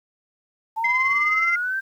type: linear sweep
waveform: sine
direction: up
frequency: 874 to 1590 Hz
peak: -22 dBFS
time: 0.76-1.81 s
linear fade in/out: 20 ms
type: tone with tremolo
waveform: sine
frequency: 2071 Hz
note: C7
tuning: 18 cents flat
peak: -16 dBFS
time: 0.84-1.56 s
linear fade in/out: 5 ms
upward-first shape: sine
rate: 19 Hz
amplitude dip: 45%
effects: tanh soft clip ceiling -11 dBFS + 9-bit